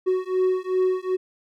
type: beating tone pair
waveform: triangle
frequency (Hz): 370 / 372.6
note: F#4 / F#4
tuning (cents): 0 / +12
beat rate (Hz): 2.6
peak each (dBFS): -21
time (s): 0.06-1.17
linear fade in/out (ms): 20
effects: none